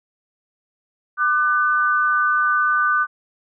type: tone pair together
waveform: sine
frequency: 1193.9 / 1503 Hz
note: D6 / F#6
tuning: +28 / +27 cents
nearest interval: major third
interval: 399 cents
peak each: -18 dBFS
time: 1.17-3.07 s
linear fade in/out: 50 ms
effects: none